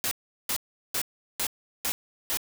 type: noise bursts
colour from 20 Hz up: white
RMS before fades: -28 dBFS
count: 6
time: 0.04-2.372 s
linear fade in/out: 0 ms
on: 72 ms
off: 380 ms
effects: none